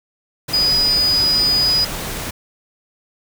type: tone in noise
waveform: sine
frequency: 4949 Hz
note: D#8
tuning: 10 cents flat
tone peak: -13 dBFS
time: 0.53-1.85 s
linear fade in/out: 10 ms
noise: pink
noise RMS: -26 dBFS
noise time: 0.48-2.31 s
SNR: +10 dB
effects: none